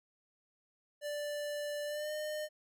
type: tone with pitch glide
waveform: square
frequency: 587.3 to 608.4 Hz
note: D5 to D#5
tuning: 0 to -39 cents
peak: -37 dBFS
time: 1.01-2.49 s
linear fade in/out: 50 ms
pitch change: +61 cents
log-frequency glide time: 1.85-2.12 s
effects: none